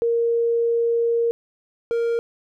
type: tone pair in turn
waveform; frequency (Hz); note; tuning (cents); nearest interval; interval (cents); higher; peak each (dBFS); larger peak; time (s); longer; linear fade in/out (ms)
sine / triangle; 466.2 / 466.2; A#4 / A#4; 0 / 0; unison; 0; neither; -17; neither; 0.02-1.31 / 1.91-2.19; first; 0
effects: none

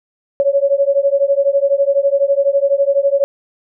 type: beating tone pair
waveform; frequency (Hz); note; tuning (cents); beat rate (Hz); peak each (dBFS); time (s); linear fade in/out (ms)
sine; 552 / 564; C#5 / C#5; -7 / +30; 12; -14; 0.4-3.24; 0
effects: none

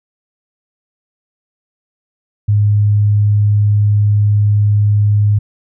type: tone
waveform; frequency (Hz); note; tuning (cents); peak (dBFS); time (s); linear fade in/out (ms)
sine; 103.83; G#2; 0; -8; 2.48-5.39; 10
effects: none

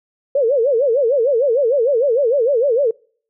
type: tone with vibrato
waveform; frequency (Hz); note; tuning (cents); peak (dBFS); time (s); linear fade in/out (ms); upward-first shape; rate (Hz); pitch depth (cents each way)
sine; 509; C5; -48; -12; 0.35-2.91; 5; sine; 6.6; 240
effects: noise-tail reverb RT60 0.5 s tail -26 dB re dry

